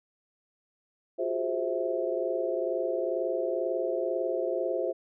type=tone cluster; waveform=sine; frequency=354.6 / 376.7 / 414.9 / 525 / 655 Hz; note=F4 / F#4 / G#4 / C5 / E5; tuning=+26 / +31 / -2 / +6 / -11 cents; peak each=-33 / -37 / -35 / -31 / -33 dBFS; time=1.18-4.93 s; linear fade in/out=20 ms; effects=none